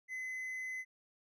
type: tone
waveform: triangle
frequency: 2033 Hz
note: B6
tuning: 50 cents sharp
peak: -37 dBFS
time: 0.08-0.85 s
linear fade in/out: 50 ms
effects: resampled to 32000 Hz